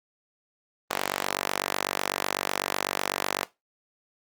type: tone with high-pass filter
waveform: sawtooth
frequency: 48 Hz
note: G1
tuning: 36 cents flat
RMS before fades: -30 dBFS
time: 0.9-3.44 s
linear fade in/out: 0 ms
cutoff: 670 Hz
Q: 0.7
effects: noise-tail reverb RT60 0.2 s tail -18 dB re dry + Opus 24 kbps